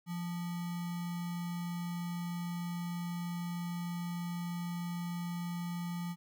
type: tone with sample-and-hold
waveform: sine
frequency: 173.2 Hz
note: F3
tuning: 14 cents flat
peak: -35 dBFS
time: 0.06-6.16 s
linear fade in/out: 50 ms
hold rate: 1050 Hz
effects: none